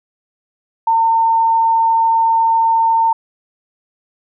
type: tone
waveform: sine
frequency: 907 Hz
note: A#5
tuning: 48 cents flat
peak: -10 dBFS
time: 0.87-3.13 s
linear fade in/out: 5 ms
effects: none